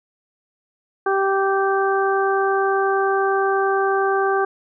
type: harmonic tone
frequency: 389.8 Hz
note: G4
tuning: 10 cents flat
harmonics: 1 / 2 / 3 / 4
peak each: -19 / -22 / -24 / -25 dBFS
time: 1.06-4.45 s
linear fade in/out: 5 ms
effects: none